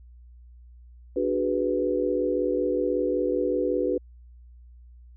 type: chord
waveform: sine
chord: G# half-diminished seventh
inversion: second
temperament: equal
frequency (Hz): 293.7 / 370 / 415.3 / 493.9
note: D4 / F#4 / G#4 / B4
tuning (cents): 0 / 0 / 0 / 0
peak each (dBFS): -29 / -27 / -31 / -26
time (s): 1.16-3.98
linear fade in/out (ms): 5
effects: added 60 Hz sine -46 dBFS peak until 5.16 s